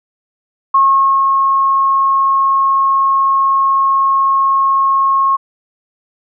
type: tone with ADSR envelope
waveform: sine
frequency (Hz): 1086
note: C#6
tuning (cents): -36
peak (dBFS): -6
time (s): 0.74-5.37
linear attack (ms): 7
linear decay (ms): 470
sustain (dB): -3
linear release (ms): 18
effects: none